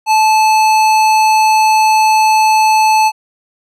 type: tone with hard clipping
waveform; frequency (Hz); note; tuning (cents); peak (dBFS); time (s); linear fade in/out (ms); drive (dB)
sine; 870; A5; -20; -9; 0.06-3.12; 50; 16
effects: none